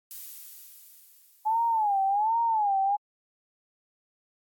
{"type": "noise with exponential decay", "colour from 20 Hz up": "violet", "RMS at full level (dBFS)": -38, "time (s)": [0.11, 2.69], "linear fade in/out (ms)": 0, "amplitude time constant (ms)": 560}
{"type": "tone with vibrato", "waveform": "sine", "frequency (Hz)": 849, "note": "G#5", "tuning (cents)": 38, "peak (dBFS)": -22, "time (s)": [1.45, 2.97], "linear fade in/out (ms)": 20, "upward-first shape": "sine", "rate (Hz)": 1.3, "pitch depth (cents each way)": 160}
{"effects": ["AAC 64 kbps"]}